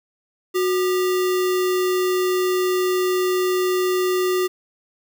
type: tone with sample-and-hold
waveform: sine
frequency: 367.1 Hz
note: F#4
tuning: 14 cents flat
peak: -17 dBFS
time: 0.54-4.48 s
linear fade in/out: 20 ms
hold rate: 1575 Hz
effects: none